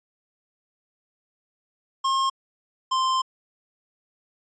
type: tone pair in turn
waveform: square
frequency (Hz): 1071 / 1044.1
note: C6 / C6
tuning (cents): +40 / -4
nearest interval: unison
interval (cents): 44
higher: first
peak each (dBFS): -21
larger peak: neither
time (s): 2.04-2.3 / 2.91-3.22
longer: second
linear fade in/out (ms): 10
effects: resampled to 16000 Hz